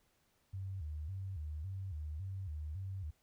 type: tone with vibrato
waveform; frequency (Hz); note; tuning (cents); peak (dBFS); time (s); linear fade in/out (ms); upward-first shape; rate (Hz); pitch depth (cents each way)
sine; 85.5; F2; -36; -39; 0.53-3.11; 10; square; 1.8; 200
effects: pink hiss -75 dBFS RMS until 3.22 s